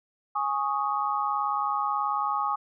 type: chord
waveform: sine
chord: Ab suspended fourth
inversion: none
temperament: just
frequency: 830.6 / 1107.5 / 1245.9 Hz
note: Ab5 / Db6 / Eb6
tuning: 0 / -2 / +2 cents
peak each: -29 dBFS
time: 0.35-2.56 s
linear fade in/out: 10 ms
effects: none